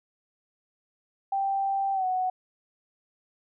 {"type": "tone with pitch glide", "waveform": "sine", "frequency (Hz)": [784, 741.3], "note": ["G5", "F#5"], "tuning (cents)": [0, 3], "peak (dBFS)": -24, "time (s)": [1.32, 2.3], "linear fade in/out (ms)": 5, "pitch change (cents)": -97, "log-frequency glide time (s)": [1.93, 2.05], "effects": []}